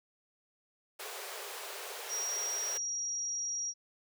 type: high-pass noise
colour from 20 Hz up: pink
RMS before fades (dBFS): -43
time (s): 0.99-2.78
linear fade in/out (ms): 10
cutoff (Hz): 380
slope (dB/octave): 96
type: tone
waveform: sine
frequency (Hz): 5690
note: F8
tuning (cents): +31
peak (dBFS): -33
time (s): 2.08-3.74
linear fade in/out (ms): 50
effects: none